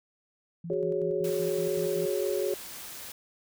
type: tone with tremolo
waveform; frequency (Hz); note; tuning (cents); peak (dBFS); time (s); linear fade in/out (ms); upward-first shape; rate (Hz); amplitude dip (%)
sine; 168.7; E3; +40; -35; 0.64-2.06; 5; square; 5.3; 60
type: chord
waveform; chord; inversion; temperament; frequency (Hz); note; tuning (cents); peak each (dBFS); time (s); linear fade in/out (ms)
sine; F# suspended second; none; equal; 370 / 415.3 / 554.4; F#4 / G#4 / C#5; 0 / 0 / 0; -30 / -30 / -32; 0.7-2.54; 2
type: noise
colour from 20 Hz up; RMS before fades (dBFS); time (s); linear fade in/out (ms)
white; -42; 1.24-3.12; 2
effects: none